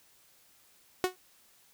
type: tone with exponential decay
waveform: sawtooth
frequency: 368.1 Hz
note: F#4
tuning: 9 cents flat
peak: -18 dBFS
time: 1.04-1.16 s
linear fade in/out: 0 ms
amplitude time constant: 24 ms
effects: white hiss -63 dBFS RMS until 1.73 s